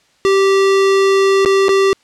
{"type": "tone with dropouts", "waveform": "square", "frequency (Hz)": 389.9, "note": "G4", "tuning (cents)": -9, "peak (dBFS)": -10, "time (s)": [0.25, 1.93], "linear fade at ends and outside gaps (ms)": 0, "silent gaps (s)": [[1.449, 1.459], [1.683, 1.691]], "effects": ["white hiss -55 dBFS RMS until 2.03 s", "low-pass 6000 Hz 12 dB/octave"]}